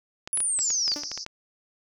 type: clicks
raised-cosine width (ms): 0.2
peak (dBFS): -18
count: 11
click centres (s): 0.275 / 0.374 / 0.404 / 0.59 / 0.704 / 0.879 / 0.918 / 1.035 / 1.116 / 1.176 / 1.264
type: linear sweep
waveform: sine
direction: down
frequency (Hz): 10530 to 4419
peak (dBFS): -23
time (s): 0.33-0.94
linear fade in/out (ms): 0
type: band-pass noise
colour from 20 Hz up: pink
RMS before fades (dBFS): -36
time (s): 0.59-1.25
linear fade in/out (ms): 20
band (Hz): 4800 to 6000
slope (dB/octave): 96
type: tone with exponential decay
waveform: sawtooth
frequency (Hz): 293.7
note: D4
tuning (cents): 0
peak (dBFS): -27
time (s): 0.96-1.1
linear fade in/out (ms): 1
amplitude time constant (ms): 30
effects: none